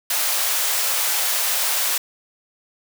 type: high-pass noise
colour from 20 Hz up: white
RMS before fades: -21 dBFS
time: 0.1-1.98 s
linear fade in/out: 5 ms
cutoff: 540 Hz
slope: 24 dB/octave
effects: none